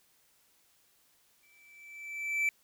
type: tone with exponential growth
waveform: triangle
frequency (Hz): 2323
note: D7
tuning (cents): -20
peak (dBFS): -23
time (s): 1.43-2.49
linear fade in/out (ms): 1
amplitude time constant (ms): 230
effects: white hiss -68 dBFS RMS until 2.63 s